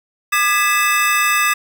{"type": "tone cluster", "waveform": "square", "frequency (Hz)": [1204, 1672, 1989, 2608], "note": ["D6", "G#6", "B6", "E7"], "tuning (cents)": [43, 11, 12, -19], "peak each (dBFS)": [-18, -22, -22, -19], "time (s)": [0.32, 1.54], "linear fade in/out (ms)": 10, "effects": []}